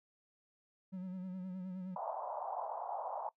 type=tone with vibrato; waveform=triangle; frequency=185 Hz; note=F#3; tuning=in tune; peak=-38 dBFS; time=0.92-1.96 s; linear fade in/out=20 ms; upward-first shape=sine; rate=9.6 Hz; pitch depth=45 cents each way
type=band-pass noise; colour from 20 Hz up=pink; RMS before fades=-41 dBFS; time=1.96-3.29 s; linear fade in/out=2 ms; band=630 to 970 Hz; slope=48 dB/octave
effects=noise-tail reverb RT60 0.1 s tail -21 dB re dry